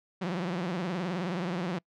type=tone with vibrato; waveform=sawtooth; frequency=178.4 Hz; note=F3; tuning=37 cents sharp; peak=-26 dBFS; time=0.21-1.79 s; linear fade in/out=10 ms; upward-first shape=triangle; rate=19 Hz; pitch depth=170 cents each way; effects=noise-tail reverb RT60 0.1 s tail -26 dB re dry + low-pass 4000 Hz 12 dB/octave